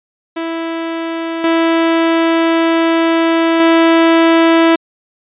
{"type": "tone with level steps", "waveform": "sawtooth", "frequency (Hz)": 329.6, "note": "E4", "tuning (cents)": 0, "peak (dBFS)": [-14, -6, -3], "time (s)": [0.36, 4.76], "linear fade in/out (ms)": 10, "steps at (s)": [1.44, 3.6], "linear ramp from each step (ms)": 2, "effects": ["resampled to 8000 Hz"]}